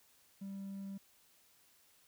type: tone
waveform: triangle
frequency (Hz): 196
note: G3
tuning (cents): 0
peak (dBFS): -39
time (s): 0.41-0.98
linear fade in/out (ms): 10
effects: tanh soft clip ceiling -36 dBFS + white hiss -68 dBFS RMS until 2.07 s